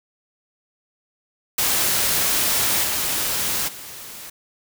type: noise with level steps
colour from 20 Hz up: white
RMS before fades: -20 / -23 / -37 dBFS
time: 1.58-4.3 s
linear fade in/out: 5 ms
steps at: 2.83 / 3.67 s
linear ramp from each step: 20 ms
effects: none